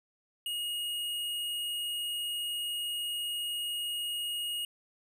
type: tone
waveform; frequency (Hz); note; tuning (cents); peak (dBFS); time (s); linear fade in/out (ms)
square; 2873; F7; +48; -33; 0.46-4.65; 2
effects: none